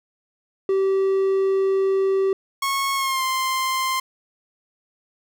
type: tone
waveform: triangle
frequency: 386.5 Hz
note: G4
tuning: 24 cents flat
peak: -15 dBFS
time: 0.69-2.33 s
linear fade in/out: 2 ms
type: tone with pitch glide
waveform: sawtooth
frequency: 1096 to 1047.1 Hz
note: C#6 to C6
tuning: -20 to +1 cents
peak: -17 dBFS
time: 2.62-4 s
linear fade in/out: 5 ms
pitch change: -79 cents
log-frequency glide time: 2.95-3.24 s
effects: none